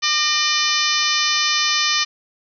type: harmonic tone with a mistuned harmonic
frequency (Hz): 599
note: D5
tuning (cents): +34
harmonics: 2 / 3 / 4 / 5 / 6 / 7 / 8 / 9 / 10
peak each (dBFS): -25 / -25 / -25 / -25 / -25 / -25 / -25 / -25 / -25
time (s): 0.02-2.05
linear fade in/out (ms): 20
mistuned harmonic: 3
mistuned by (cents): +45
effects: none